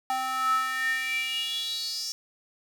square tone with high-pass filter sweep, 259.9 Hz, C4, 11 cents flat, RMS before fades -29 dBFS, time 0.1-2.12 s, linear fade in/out 0 ms, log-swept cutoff 880 to 5600 Hz, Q 8.4, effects none

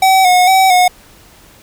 square tone with vibrato, 744 Hz, F#5, 9 cents sharp, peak -7 dBFS, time 0.02-0.88 s, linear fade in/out 5 ms, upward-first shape square, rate 2.2 Hz, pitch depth 42 cents each way, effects pink hiss -43 dBFS RMS until 1.62 s

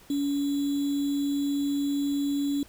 sine tone with sample-and-hold, 283.5 Hz, C#4, 39 cents sharp, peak -24 dBFS, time 0.1-2.63 s, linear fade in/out 2 ms, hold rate 3675 Hz, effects pink hiss -54 dBFS RMS until 2.68 s

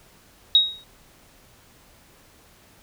sine tone with exponential decay, 3786 Hz, A#7, 26 cents sharp, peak -9 dBFS, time 0.55-0.84 s, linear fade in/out 1 ms, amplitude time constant 61 ms, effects pink hiss -54 dBFS RMS until 2.82 s

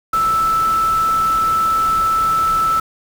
sine tone in noise, 1318.5 Hz, E6, in tune, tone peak -13 dBFS, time 0.13-2.8 s, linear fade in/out 5 ms, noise pink, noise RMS -30 dBFS, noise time 0.13-2.8 s, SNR +14 dB, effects none

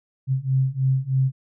sine beating tone pair, 130.81 / 134.01 Hz, C3 / C3, 0 / +42 cents, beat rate 3.2 Hz, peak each -22 / -21 dBFS, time 0.27-1.32 s, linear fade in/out 50 ms, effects none

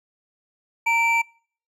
triangle tone pair together, 922 / 2332 Hz, A#5 / D7, -19 / -13 cents, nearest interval octave + major third, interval 1606 cents, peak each -20 / -18 dBFS, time 0.86-1.22 s, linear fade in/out 10 ms, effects noise-tail reverb RT60 0.5 s tail -26 dB re dry

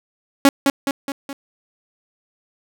sawtooth tone with echo, 277.2 Hz, C#4, in tune, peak -4 dBFS, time 0.45-0.49 s, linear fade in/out 2 ms, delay 210 ms, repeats 4, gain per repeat -5 dB, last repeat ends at 1.33 s, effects none

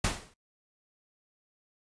pink noise with exponential decay, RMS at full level -25 dBFS, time 0.04-0.34 s, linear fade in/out 5 ms, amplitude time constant 65 ms, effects noise-tail reverb RT60 0.1 s tail -22 dB re dry + resampled to 22050 Hz

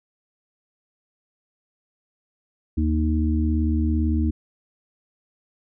harmonic tone, 77.78 Hz, D#2, in tune, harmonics 1 / 3 / 4, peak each -20 / -25 / -26 dBFS, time 2.77-4.31 s, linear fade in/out 10 ms, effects none

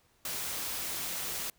white noise, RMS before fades -36 dBFS, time 0.25-1.5 s, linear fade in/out 2 ms, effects pink hiss -68 dBFS RMS until 1.58 s

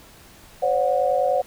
sine tone cluster, 520 / 570 / 730 Hz, C5 / C#5 / F#5, -11 / +48 / -24 cents, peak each -22 dBFS, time 0.62-1.42 s, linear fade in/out 10 ms, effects pink hiss -48 dBFS RMS until 1.46 s

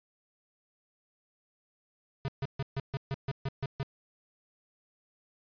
square tone bursts, 136.4 Hz, C#3, 28 cents flat, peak -31 dBFS, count 10, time 2.25-3.83 s, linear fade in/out 0 ms, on 32 ms, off 140 ms, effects resampled to 11025 Hz

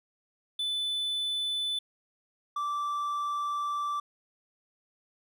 triangle tone pair in turn, 3500 / 1168 Hz, A7 / D6, -10 / -10 cents, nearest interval octave + perfect fifth, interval 1900 cents, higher first, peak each -27 dBFS, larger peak neither, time 0.59-1.79 / 2.56-4 s, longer second, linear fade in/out 5 ms, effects none

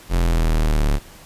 45% pulse exponential sweep, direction down, 44 to 35.6 Hz, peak -15 dBFS, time 0.09-1 s, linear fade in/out 50 ms, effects pink hiss -44 dBFS RMS until 1.25 s + resampled to 32000 Hz

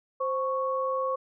sine tone pair together, 523.3 / 1107.6 Hz, C5 / C#6, 0 / -2 cents, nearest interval octave + minor second, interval 1298 cents, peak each -28 / -29 dBFS, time 0.2-1.16 s, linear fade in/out 10 ms, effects none

